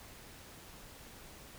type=silence; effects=pink hiss -53 dBFS RMS until 1.58 s